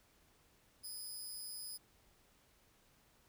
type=tone with amplitude modulation; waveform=5% pulse; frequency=5020 Hz; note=D#8; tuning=15 cents sharp; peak=-35 dBFS; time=0.83-1.78 s; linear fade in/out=20 ms; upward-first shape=sine; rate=210 Hz; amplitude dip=95%; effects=pink hiss -70 dBFS RMS until 3.28 s